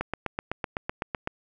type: click train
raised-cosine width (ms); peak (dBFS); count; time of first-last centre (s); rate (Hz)
0.5; -13; 11; 0.01-1.274; 7.91
effects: none